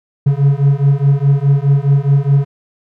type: beating tone pair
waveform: triangle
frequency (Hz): 137.9 / 142.7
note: C#3 / D3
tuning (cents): -9 / -49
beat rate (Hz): 4.8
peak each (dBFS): -10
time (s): 0.26-2.45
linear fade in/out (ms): 10
effects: none